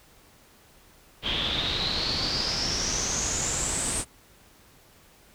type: noise with low-pass filter sweep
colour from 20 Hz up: pink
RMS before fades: -28 dBFS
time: 1.22-4.05 s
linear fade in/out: 50 ms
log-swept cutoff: 3200 to 8800 Hz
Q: 9.6
effects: pink hiss -56 dBFS RMS until 5.34 s